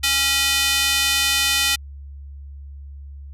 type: tone with high-pass filter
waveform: square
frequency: 275.2 Hz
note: C#4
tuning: 12 cents flat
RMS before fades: -19 dBFS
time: 0.03-1.76 s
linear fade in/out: 10 ms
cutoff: 2700 Hz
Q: 1.2
effects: added 70 Hz sine -34 dBFS peak until 3.33 s + resampled to 32000 Hz